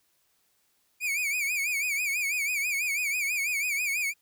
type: tone with vibrato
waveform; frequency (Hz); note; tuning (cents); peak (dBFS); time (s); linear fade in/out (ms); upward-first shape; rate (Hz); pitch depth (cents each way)
45% pulse; 2345; D7; -3; -26; 1-4.14; 50; sine; 6.1; 120
effects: white hiss -70 dBFS RMS until 4.21 s